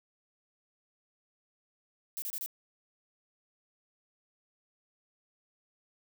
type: noise bursts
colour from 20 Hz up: violet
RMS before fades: -37 dBFS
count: 4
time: 2.17-2.461 s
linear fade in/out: 0 ms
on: 51 ms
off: 29 ms
effects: none